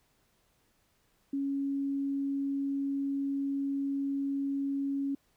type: tone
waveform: sine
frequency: 277.2 Hz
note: C#4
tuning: in tune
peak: -29 dBFS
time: 1.33-5.15 s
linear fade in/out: 5 ms
effects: pink hiss -71 dBFS RMS until 5.36 s